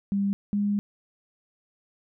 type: tone pair in turn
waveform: sine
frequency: 199.2 / 204.2 Hz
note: G3 / G#3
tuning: +28 / -29 cents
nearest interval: unison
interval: 43 cents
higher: second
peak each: -22 dBFS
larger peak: neither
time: 0.12-0.33 / 0.53-0.79 s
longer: second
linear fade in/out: 0 ms
effects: none